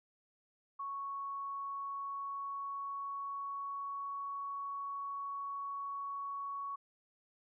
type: tone with pitch glide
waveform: sine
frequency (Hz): 1109 to 1116.7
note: C#6 to C#6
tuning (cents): 0 to +12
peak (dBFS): -38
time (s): 0.79-6.76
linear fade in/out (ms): 10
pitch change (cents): +12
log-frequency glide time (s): 1.17-4.27
effects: none